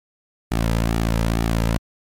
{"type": "tone with flanger", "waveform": "sawtooth", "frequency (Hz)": 56.3, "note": "A1", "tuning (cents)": 40, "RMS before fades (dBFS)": -20, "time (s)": [0.51, 1.78], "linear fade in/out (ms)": 10, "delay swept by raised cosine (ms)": [1.9, 2.76], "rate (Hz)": 2.2, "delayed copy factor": -0.55, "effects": ["MP3 64 kbps"]}